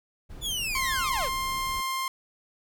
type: noise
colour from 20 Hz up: brown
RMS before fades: -40 dBFS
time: 0.29-1.82 s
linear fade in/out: 20 ms
type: linear sweep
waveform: sawtooth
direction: down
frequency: 3522 to 393.2 Hz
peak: -25 dBFS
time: 0.41-1.3 s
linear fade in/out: 50 ms
type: tone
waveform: sawtooth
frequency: 1056 Hz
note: C6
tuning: 16 cents sharp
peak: -24 dBFS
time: 0.75-2.08 s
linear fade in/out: 2 ms
effects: none